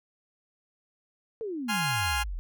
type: exponential sweep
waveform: sine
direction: down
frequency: 466.2 to 38.01 Hz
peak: -31 dBFS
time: 1.41-2.39 s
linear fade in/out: 0 ms
type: chord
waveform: 20% pulse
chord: F minor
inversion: first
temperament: equal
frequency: 830.6 / 1046.5 / 1396.9 Hz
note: Ab5 / C6 / F6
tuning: 0 / 0 / 0 cents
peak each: -25 / -29 / -26 dBFS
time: 1.68-2.24 s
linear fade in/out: 20 ms
effects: none